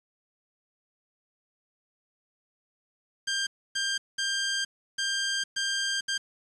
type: tone bursts at uneven times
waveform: 15% pulse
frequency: 1590 Hz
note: G6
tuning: 24 cents sharp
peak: -20 dBFS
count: 6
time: 3.27-3.47 / 3.75-3.98 / 4.18-4.65 / 4.98-5.44 / 5.56-6.01 / 6.08-6.18 s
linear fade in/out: 10 ms
effects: resampled to 24000 Hz + 8-bit